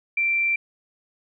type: tone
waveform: sine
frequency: 2352 Hz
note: D7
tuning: 2 cents sharp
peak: -19 dBFS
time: 0.17-0.56 s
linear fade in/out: 5 ms
effects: none